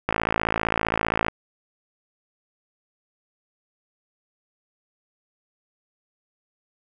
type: click train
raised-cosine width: 0.5 ms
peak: -6 dBFS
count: 67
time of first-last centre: 0.09-1.283 s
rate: 55.3 Hz
effects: none